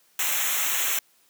white noise with comb filter, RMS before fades -25 dBFS, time 0.19-0.99 s, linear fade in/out 2 ms, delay 0.21 ms, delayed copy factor -0.95, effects white hiss -62 dBFS RMS until 1.29 s + high-pass 150 Hz 12 dB/octave

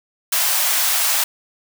white high-pass noise, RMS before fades -18 dBFS, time 0.32-1.24 s, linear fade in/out 5 ms, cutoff 600 Hz, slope 48 dB/octave, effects none

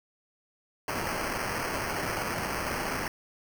white noise with sample-and-hold, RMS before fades -32 dBFS, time 0.88-3.08 s, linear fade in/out 2 ms, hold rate 3675 Hz, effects none

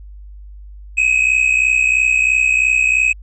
triangle tone pair together, 2501 / 2564 Hz, D#7 / E7, +8 / -49 cents, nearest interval unison, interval 43 cents, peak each -14 / -12 dBFS, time 0.97-3.13 s, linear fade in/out 10 ms, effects added 50 Hz sine -33 dBFS peak until 3.22 s + resampled to 22050 Hz

